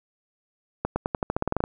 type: accelerating click train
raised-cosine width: 1 ms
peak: -10 dBFS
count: 13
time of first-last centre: 0.85-1.639 s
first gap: 110 ms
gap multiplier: 0.9
effects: none